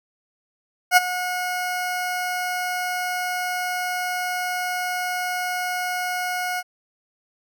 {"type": "tone with ADSR envelope", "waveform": "20% pulse", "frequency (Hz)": 725, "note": "F#5", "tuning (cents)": -35, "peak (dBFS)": -4, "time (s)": [0.91, 6.63], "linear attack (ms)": 59, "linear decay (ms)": 21, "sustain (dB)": -15, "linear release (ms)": 43, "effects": []}